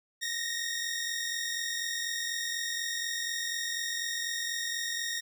15% pulse tone pair together, 1839.9 / 1884 Hz, A#6 / A#6, -23 / +18 cents, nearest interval unison, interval 41 cents, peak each -28 / -29 dBFS, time 0.21-5.21 s, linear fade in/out 20 ms, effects none

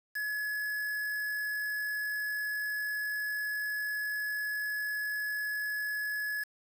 triangle tone with quantisation, 1698 Hz, G#6, 38 cents sharp, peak -30 dBFS, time 0.15-6.44 s, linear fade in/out 10 ms, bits 7, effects none

